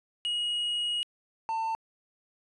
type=tone pair in turn; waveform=triangle; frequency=2892 / 896.3 Hz; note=F#7 / A5; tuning=-40 / +32 cents; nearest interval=octave + minor sixth; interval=2028 cents; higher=first; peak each=-26 dBFS; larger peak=neither; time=0.25-1.03 / 1.49-1.75 s; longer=first; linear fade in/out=0 ms; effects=resampled to 24000 Hz